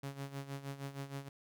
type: tone with tremolo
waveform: sawtooth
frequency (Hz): 138.59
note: C#3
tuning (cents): 0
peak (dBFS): -35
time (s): 0.03-1.29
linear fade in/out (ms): 5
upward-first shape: sine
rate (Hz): 6.4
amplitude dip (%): 75
effects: none